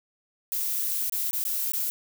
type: noise with dropouts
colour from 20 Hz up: violet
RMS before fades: -28 dBFS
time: 0.52-1.9 s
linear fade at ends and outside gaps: 0 ms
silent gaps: 1.097-1.123 / 1.31-1.332 / 1.44-1.451 / 1.72-1.735 s
effects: none